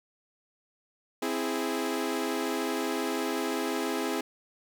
sawtooth chord, C augmented, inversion none, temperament equal, 261.6 / 329.6 / 415.3 Hz, C4 / E4 / G#4, 0 / 0 / 0 cents, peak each -29 dBFS, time 1.22-4.21 s, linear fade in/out 5 ms, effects none

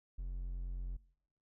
triangle tone, 44.43 Hz, F1, 31 cents sharp, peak -36 dBFS, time 0.18-0.97 s, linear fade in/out 10 ms, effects noise-tail reverb RT60 0.7 s tail -22 dB re dry

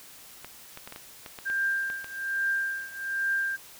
clicks, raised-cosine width 0.3 ms, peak -24 dBFS, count 10, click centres 0.446 / 0.774 / 0.875 / 0.924 / 0.961 / 1.262 / 1.388 / 1.5 / 1.901 / 2.044 s
sine tone with tremolo, 1589 Hz, G6, 23 cents sharp, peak -23 dBFS, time 1.45-3.57 s, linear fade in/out 20 ms, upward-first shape triangle, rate 1.2 Hz, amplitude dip 90%
effects white hiss -49 dBFS RMS until 3.79 s

